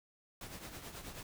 pink noise with tremolo, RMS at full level -45 dBFS, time 0.41-1.23 s, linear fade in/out 2 ms, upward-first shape triangle, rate 9.3 Hz, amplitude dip 65%, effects none

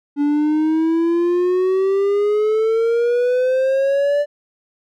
triangle exponential sweep, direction up, 286.5 to 587.3 Hz, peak -12 dBFS, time 0.16-4.26 s, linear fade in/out 50 ms, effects none

